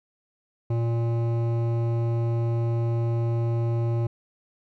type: tone with hard clipping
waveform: triangle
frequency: 116.54 Hz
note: A#2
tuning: in tune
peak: -24 dBFS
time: 0.7-4.07 s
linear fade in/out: 5 ms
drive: 17 dB
effects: none